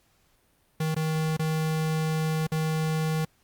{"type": "tone with dropouts", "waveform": "square", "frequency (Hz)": 157.8, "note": "D#3", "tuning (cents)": 25, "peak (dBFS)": -25, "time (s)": [0.8, 3.25], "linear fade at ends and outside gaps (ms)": 5, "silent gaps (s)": [[0.946, 0.963], [1.368, 1.393], [2.469, 2.518]], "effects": ["pink hiss -66 dBFS RMS until 3.43 s", "Opus 48 kbps"]}